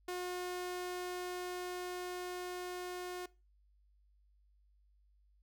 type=tone with level ramp; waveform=sawtooth; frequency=360 Hz; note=F#4; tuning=47 cents flat; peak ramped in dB=-34 to -37 dBFS; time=0.08-3.26 s; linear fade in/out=5 ms; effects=noise-tail reverb RT60 0.3 s tail -21 dB re dry + added 50 Hz sine -66 dBFS peak until 5.42 s